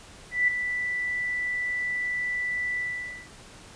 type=tone with ADSR envelope; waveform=sine; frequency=1975.5 Hz; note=B6; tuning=in tune; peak=-17 dBFS; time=0.31-3.29 s; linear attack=170 ms; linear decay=4 ms; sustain=-9 dB; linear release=520 ms; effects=pink hiss -48 dBFS RMS until 3.75 s + resampled to 22050 Hz